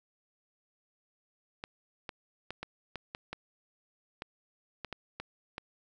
clicks, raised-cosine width 0.3 ms, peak -22 dBFS, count 12, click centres 1.639 / 2.092 / 2.506 / 2.63 / 2.957 / 3.149 / 3.33 / 4.221 / 4.847 / 4.927 / 5.2 / 5.581 s, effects none

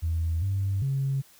sine tone with pitch steps, 82.2 / 97.6 / 136.3 Hz, E2 / G2 / C#3, -4 / -7 / -29 cents, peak -23 dBFS, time 0.02-1.22 s, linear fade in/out 20 ms, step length 400 ms, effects tanh soft clip ceiling -19 dBFS + white hiss -56 dBFS RMS until 1.39 s

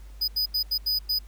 square tone bursts at uneven times, 4978 Hz, D#8, in tune, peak -23 dBFS, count 6, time 0.21-0.28 / 0.36-0.46 / 0.54-0.63 / 0.71-0.78 / 0.86-0.99 / 1.09-1.19 s, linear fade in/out 10 ms, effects added 50 Hz sine -41 dBFS peak until 1.27 s + pink hiss -58 dBFS RMS until 1.27 s

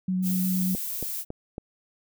sine tone with vibrato, 185 Hz, F#3, in tune, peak -23 dBFS, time 0.08-0.75 s, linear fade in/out 5 ms, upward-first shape triangle, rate 8.5 Hz, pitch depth 15 cents each way
violet noise, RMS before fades -32 dBFS, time 0.22-1.25 s, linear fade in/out 50 ms
click train, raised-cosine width 2 ms, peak -20 dBFS, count 4, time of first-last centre 0.75-1.581 s, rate 3.61 Hz
effects none

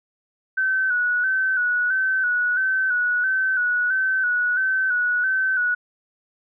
sine tone with vibrato, 1500 Hz, F#6, 23 cents sharp, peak -18 dBFS, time 0.57-5.75 s, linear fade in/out 10 ms, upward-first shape square, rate 1.5 Hz, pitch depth 41 cents each way, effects none

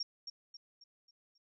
sine tone with echo, 5540 Hz, F8, 15 cents flat, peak -34 dBFS, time 0-0.03 s, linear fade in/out 5 ms, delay 270 ms, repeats 5, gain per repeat -7 dB, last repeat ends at 1.38 s, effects none

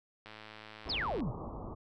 click train, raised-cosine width 0.3 ms, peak -32 dBFS, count 103, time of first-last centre 0.26-1.204 s, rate 108 Hz
pink low-pass noise, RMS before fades -42 dBFS, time 0.85-1.75 s, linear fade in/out 20 ms, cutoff 1200 Hz, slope 96 dB/octave
sine exponential sweep, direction down, 5500 to 100.2 Hz, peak -32 dBFS, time 0.89-1.32 s, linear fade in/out 10 ms
effects none

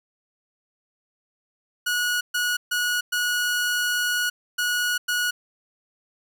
sawtooth tone bursts at uneven times, 1458 Hz, F#6, 26 cents flat, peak -18 dBFS, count 6, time 1.86-2.21 / 2.34-2.57 / 2.71-3.01 / 3.12-4.3 / 4.58-4.98 / 5.08-5.31 s, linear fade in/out 10 ms, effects none

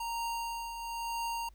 square tone with tremolo, 928 Hz, A#5, 8 cents flat, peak -33 dBFS, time 0-1.49 s, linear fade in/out 5 ms, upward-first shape triangle, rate 1 Hz, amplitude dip 55%, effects added 50 Hz sine -54 dBFS peak until 1.54 s + pink hiss -71 dBFS RMS until 1.54 s

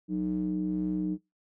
triangle ring-modulated tone, 61.74 Hz, B1, in tune, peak -22 dBFS, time 0.08-1.18 s, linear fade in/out 50 ms, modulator 246 Hz, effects noise-tail reverb RT60 0.2 s tail -23 dB re dry

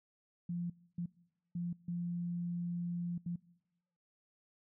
sine tone bursts at uneven times, 173.6 Hz, F3, 10 cents flat, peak -35 dBFS, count 5, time 0.49-0.7 / 0.98-1.06 / 1.55-1.73 / 1.88-3.18 / 3.26-3.36 s, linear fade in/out 5 ms, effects noise-tail reverb RT60 1.0 s tail -24 dB re dry

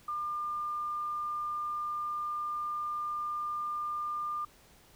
sine tone, 1200 Hz, D6, 37 cents sharp, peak -32 dBFS, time 0.08-4.45 s, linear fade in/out 5 ms, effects pink hiss -60 dBFS RMS until 4.95 s

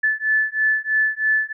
sine beating tone pair, 1739 / 1742.1 Hz, A6 / A6, -21 / -18 cents, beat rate 3.1 Hz, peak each -20 dBFS, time 0.03-1.53 s, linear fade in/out 10 ms, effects none

